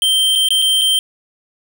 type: tone with dropouts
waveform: square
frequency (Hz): 3136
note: G7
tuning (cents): 0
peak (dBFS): -12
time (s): 0.02-0.99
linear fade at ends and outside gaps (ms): 1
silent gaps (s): 0.353-0.357 / 0.487-0.505 / 0.618-0.622 / 0.813-0.817
effects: none